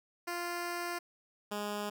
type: tone pair in turn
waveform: 10% pulse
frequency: 348.1 / 207 Hz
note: F4 / G#3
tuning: -6 / -5 cents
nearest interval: major sixth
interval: 899 cents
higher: first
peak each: -27 dBFS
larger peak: neither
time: 0.27-0.99 / 1.51-1.9 s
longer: first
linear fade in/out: 10 ms
effects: none